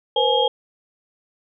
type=tone cluster; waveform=sine; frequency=478.1 / 519 / 842 / 3240 Hz; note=A#4 / C5 / G#5 / G#7; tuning=+44 / -14 / +24 / -43 cents; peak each=-21 dBFS; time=0.16-0.48 s; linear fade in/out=5 ms; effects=none